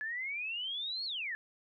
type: exponential two-way sweep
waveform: sine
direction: up then down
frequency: 1700 to 4435 to 1700 Hz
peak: -35 dBFS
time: 0.01-1.35 s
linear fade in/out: 0 ms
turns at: 1.05 s
effects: none